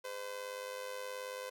sawtooth tone with amplitude modulation, 510 Hz, C5, 44 cents flat, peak -34 dBFS, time 0.04-1.5 s, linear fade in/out 10 ms, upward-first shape sine, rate 98.7 Hz, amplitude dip 65%, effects none

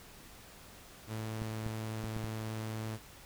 sawtooth tone, 110 Hz, A2, in tune, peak -33 dBFS, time 1.07-2.99 s, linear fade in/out 50 ms
clicks, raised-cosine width 5 ms, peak -29 dBFS, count 5, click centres 1.419 / 1.664 / 2.041 / 2.165 / 2.243 s
effects pink hiss -54 dBFS RMS until 3.25 s

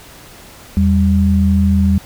sine tone pair together, 82.41 / 196.01 Hz, E2 / G3, 0 / 0 cents, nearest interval octave + minor third, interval 1500 cents, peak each -12 dBFS, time 0.77-1.98 s, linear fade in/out 0 ms, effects pink hiss -39 dBFS RMS until 2.05 s

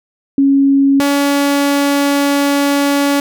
sine / sawtooth tone pair in turn, 275.8 / 283.1 Hz, C#4 / C#4, -9 / +37 cents, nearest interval unison, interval 46 cents, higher second, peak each -7 dBFS, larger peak neither, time 0.38-1 / 1-3.2 s, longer second, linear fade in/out 2 ms, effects none

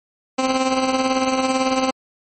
15% pulse tone with tremolo, 261.6 Hz, C4, in tune, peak -8 dBFS, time 0.38-1.91 s, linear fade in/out 10 ms, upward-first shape triangle, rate 18 Hz, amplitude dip 60%, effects MP3 32 kbps

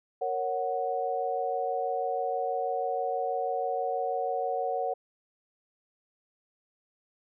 sine chord, F# major, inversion first, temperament equal with one note detuned, 466.2 / 552.4 / 740 Hz, A#4 / C#5 / F#5, 0 / -6 / 0 cents, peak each -33 / -33 / -30 dBFS, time 0.21-4.94 s, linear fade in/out 10 ms, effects none

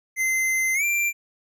square tone with pitch glide, 2069 to 2363 Hz, C7 to D7, -20 to +10 cents, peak -21 dBFS, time 0.16-1.13 s, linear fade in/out 50 ms, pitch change +230 cents, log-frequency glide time 0.74-0.84 s, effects none

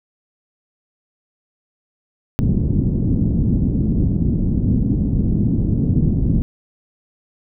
white low-pass noise, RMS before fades -17 dBFS, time 2.39-6.42 s, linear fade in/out 0 ms, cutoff 240 Hz, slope 24 dB/octave, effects none

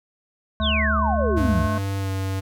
sine tone with vibrato, 72.8 Hz, D2, 15 cents flat, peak -22 dBFS, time 0.6-1.68 s, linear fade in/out 10 ms, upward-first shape sine, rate 9.6 Hz, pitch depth 51 cents each way
harmonic tone, 216.1 Hz, A3, 31 cents flat, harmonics 1 / 3 / 5 / 7, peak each -26 / -29 / -29 / -34 dBFS, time 0.6-1.78 s, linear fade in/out 0 ms
sine exponential sweep, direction down, 3951 to 140 Hz, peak -21 dBFS, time 0.61-1.64 s, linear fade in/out 50 ms
square tone with pitch glide, 98 to 96.09 Hz, G2 to G2, 0 to -34 cents, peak -24 dBFS, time 1.36-2.41 s, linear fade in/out 20 ms, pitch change -34 cents, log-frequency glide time 1.98-2.1 s
effects none

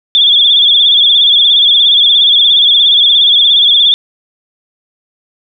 sine tone with vibrato, 3431 Hz, A7, 44 cents flat, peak -4 dBFS, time 0.15-3.94 s, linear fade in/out 0 ms, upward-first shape sine, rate 17 Hz, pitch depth 79 cents each way, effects none

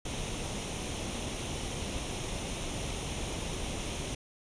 pink noise with comb filter, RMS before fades -36 dBFS, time 0.05-4.15 s, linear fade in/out 5 ms, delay 0.32 ms, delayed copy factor +0.55, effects resampled to 22050 Hz

